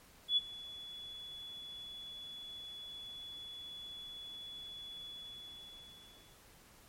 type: tone with ADSR envelope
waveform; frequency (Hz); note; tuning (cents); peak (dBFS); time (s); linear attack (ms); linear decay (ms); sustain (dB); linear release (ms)
sine; 3413; G#7; +47; -25; 0.28-6.41; 88; 29; -20; 1300
effects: pink hiss -61 dBFS RMS until 6.88 s + MP3 64 kbps